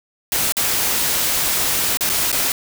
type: noise with dropouts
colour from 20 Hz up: white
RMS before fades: -19 dBFS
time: 0.32-2.52 s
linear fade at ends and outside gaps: 1 ms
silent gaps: 0.522-0.568 / 1.972-2.008 / 2.093-2.098 / 2.317-2.327 s
effects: none